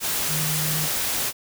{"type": "tone in noise", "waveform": "sine", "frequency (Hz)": 154.3, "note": "D#3", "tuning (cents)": -14, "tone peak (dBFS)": -27, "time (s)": [0.27, 0.89], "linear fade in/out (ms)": 50, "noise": "white", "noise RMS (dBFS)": -25, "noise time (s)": [0, 1.33], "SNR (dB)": -5, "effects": []}